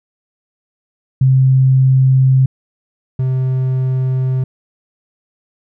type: tone pair in turn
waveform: sine / triangle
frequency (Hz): 131.7 / 129.89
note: C3 / C3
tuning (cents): +12 / -12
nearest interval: unison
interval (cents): 24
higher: first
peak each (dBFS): -7 / -11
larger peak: first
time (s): 1.21-2.46 / 3.19-4.44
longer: neither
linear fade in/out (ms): 5
effects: none